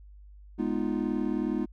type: chord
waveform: triangle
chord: F half-diminished seventh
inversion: first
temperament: equal with one note detuned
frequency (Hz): 207.7 / 246.9 / 309.9 / 349.2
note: Ab3 / Cb4 / Eb4 / F4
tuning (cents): 0 / 0 / -7 / 0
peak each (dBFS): -30 / -29 / -29 / -32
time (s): 0.58-1.66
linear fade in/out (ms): 20
effects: tanh soft clip ceiling -14 dBFS + added 50 Hz sine -47 dBFS peak until 1.72 s